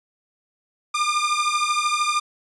sawtooth beating tone pair, 1198 / 1211 Hz, D6 / D#6, +34 / -47 cents, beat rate 13 Hz, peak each -19 dBFS, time 0.94-2.2 s, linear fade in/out 10 ms, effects resampled to 22050 Hz

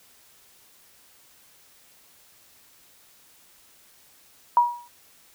sine tone with exponential decay, 960 Hz, B5, 49 cents flat, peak -11 dBFS, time 4.57-4.88 s, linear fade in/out 1 ms, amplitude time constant 67 ms, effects white hiss -56 dBFS RMS until 5.34 s

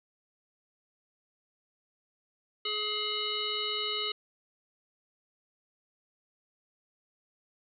harmonic tone, 422.3 Hz, G#4, 29 cents sharp, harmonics 1 / 3 / 5 / 7 / 9 / 10, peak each -39 / -39 / -40 / -34 / -37 / -39 dBFS, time 2.65-4.12 s, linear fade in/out 5 ms, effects none

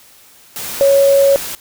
sine tone in noise, 554.4 Hz, C#5, in tune, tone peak -7 dBFS, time 0.81-1.36 s, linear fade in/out 0 ms, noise white, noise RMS -25 dBFS, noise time 0.56-1.55 s, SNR +15 dB, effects white hiss -45 dBFS RMS until 1.6 s

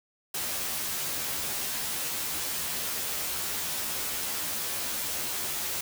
white noise with comb filter, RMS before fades -32 dBFS, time 0.34-5.81 s, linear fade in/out 5 ms, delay 13 ms, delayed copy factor +0.9, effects none

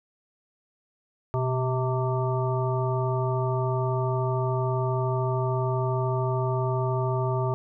harmonic tone with a mistuned harmonic, 129.5 Hz, C3, 17 cents flat, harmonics 1 / 3 / 5 / 7 / 9, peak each -25 / -30 / -32 / -33 / -35 dBFS, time 1.34-7.54 s, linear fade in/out 0 ms, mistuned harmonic 1, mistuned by -64 cents, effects none

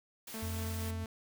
white noise, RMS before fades -46 dBFS, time 0.27-0.91 s, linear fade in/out 5 ms
sawtooth tone with tremolo, 222.2 Hz, A3, 17 cents sharp, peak -36 dBFS, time 0.34-1.06 s, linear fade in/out 2 ms, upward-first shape triangle, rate 4.3 Hz, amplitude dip 30%
triangle tone with vibrato, 88 Hz, F2, 14 cents sharp, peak -34 dBFS, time 0.42-1.05 s, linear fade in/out 10 ms, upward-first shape sine, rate 12 Hz, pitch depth 15 cents each way
effects none

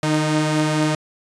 sawtooth tone pair together, 152.5 / 309.4 Hz, D#3 / D#4, -34 / -10 cents, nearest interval octave, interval 1224 cents, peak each -16 dBFS, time 0.03-0.95 s, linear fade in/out 2 ms, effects resampled to 22050 Hz

